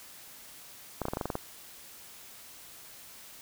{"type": "clicks", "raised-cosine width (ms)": 1, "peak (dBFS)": -17, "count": 9, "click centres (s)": [1.017, 1.054, 1.084, 1.135, 1.171, 1.212, 1.256, 1.302, 1.354], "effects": ["white hiss -50 dBFS RMS until 3.41 s"]}